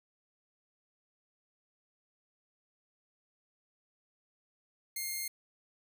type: tone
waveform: 5% pulse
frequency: 2125 Hz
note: C7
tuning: 26 cents sharp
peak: -25 dBFS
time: 4.96-5.28 s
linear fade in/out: 5 ms
effects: none